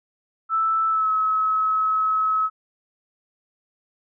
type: tone with pitch glide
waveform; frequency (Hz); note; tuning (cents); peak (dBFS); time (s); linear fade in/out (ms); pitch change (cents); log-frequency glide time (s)
sine; 1318.5 to 1286.9; E6 to E6; 0 to -42; -18; 0.49-2.5; 50; -42; 0.89-1.1
effects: none